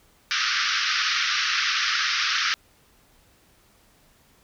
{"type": "band-pass noise", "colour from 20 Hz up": "pink", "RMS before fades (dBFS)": -24, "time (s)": [0.31, 2.54], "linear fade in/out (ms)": 0, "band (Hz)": [1200, 5900], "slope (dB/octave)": 96, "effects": ["pink hiss -59 dBFS RMS until 4.43 s"]}